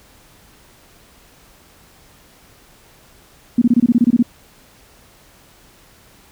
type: tone bursts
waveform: sine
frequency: 239.1 Hz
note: A#3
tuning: 44 cents sharp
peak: -8 dBFS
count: 11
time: 3.58-4.227 s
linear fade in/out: 5 ms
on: 37 ms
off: 24 ms
effects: pink hiss -49 dBFS RMS until 6.31 s